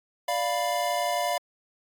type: chord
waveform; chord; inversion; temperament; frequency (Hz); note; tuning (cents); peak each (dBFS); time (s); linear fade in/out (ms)
square; B diminished; first; equal; 587.3 / 698.5 / 987.8; D5 / F5 / B5; 0 / 0 / 0; -31 / -28 / -32; 0.28-1.38; 5
effects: AAC 64 kbps